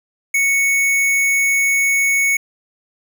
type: tone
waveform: square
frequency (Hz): 2217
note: C#7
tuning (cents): 0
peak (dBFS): -14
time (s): 0.34-2.37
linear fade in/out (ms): 5
effects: none